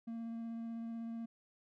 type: tone with vibrato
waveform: triangle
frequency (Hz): 229.4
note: A#3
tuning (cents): -28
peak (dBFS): -38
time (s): 0.07-1.26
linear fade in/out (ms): 10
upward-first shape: sine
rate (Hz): 16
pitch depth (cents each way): 10
effects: none